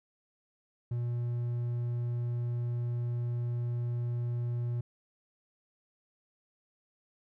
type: tone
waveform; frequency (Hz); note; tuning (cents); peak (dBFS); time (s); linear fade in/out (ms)
triangle; 120; B2; -49; -28; 0.91-4.81; 5
effects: none